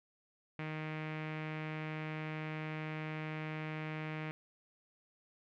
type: tone with low-pass filter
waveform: sawtooth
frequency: 155.56 Hz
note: D#3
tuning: in tune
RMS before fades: -41 dBFS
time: 0.59-4.31 s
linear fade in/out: 0 ms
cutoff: 2300 Hz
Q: 3.2
effects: none